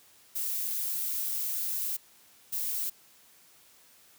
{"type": "noise bursts at uneven times", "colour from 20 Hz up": "violet", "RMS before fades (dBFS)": -32, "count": 2, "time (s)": [[0.35, 1.97], [2.52, 2.9]], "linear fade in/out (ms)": 10, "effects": ["white hiss -59 dBFS RMS until 4.18 s", "high-pass 60 Hz 12 dB/octave"]}